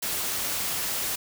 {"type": "noise", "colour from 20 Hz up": "white", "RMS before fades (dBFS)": -29, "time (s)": [0.02, 1.16], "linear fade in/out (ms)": 10, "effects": []}